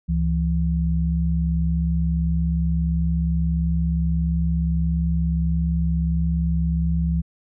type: tone pair together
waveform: sine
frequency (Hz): 69.3 / 166.45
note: C#2 / E3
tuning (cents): 0 / +17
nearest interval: octave + minor third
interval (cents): 1517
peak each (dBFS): -21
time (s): 0.08-7.22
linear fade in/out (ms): 20
effects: none